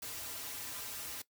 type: noise with comb filter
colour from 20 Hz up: white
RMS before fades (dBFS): -43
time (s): 0.02-1.22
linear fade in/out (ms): 5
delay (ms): 5.4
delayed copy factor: -0.95
effects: noise-tail reverb RT60 0.1 s tail -18 dB re dry